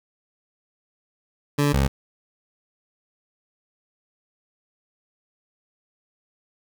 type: tone pair in turn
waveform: 20% pulse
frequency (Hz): 144.6 / 68.24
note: D3 / C#2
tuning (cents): -27 / -27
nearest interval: octave + minor second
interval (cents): 1300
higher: first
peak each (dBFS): -13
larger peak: neither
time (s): 1.58-1.73 / 1.73-1.88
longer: neither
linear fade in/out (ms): 10
effects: 9-bit